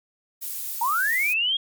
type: noise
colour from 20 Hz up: violet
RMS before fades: -31 dBFS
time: 0.41-1.34 s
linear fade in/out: 20 ms
type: linear sweep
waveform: sine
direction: up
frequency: 880 to 3300 Hz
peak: -20 dBFS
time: 0.81-1.57 s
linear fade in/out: 5 ms
effects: MP3 96 kbps